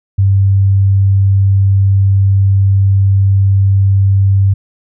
sine tone, 97.8 Hz, G2, 4 cents flat, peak -6 dBFS, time 0.18-4.54 s, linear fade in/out 10 ms, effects none

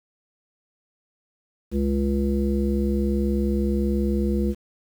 harmonic tone, 69.3 Hz, C#2, in tune, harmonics 1 / 3 / 5 / 7, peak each -24 / -23 / -27 / -32 dBFS, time 1.71-4.55 s, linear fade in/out 50 ms, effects 8-bit

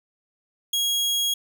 sawtooth tone, 3300 Hz, G#7, 12 cents flat, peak -18 dBFS, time 0.73-1.34 s, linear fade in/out 5 ms, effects none

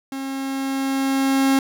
45% pulse tone with level ramp, 270 Hz, C#4, 45 cents flat, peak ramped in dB -27 to -14 dBFS, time 0.12-1.59 s, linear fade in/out 2 ms, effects none

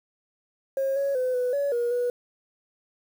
sine tone with pitch steps, 540 / 556 / 508 / 497.2 / 566 / 477.6 / 488.1 Hz, C#5 / C#5 / B4 / B4 / C#5 / A#4 / B4, -45 / +5 / +49 / +12 / +36 / +42 / -20 cents, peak -21 dBFS, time 0.77-2.1 s, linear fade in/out 2 ms, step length 190 ms, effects tanh soft clip ceiling -20 dBFS + 8-bit

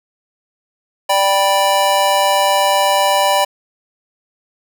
square chord, G major, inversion second, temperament just, 588 / 784 / 980 Hz, D5 / G5 / B5, +2 / 0 / -14 cents, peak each -17 dBFS, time 1.09-3.45 s, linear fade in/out 10 ms, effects none

